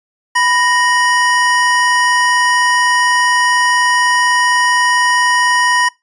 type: tone pair together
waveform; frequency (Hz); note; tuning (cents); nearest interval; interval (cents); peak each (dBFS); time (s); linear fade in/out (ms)
square; 987.8 / 1863.6; B5 / A#6; 0 / -1; major seventh; 1099; -14; 0.35-5.89; 10
effects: noise-tail reverb RT60 0.2 s tail -22 dB re dry + resampled to 22050 Hz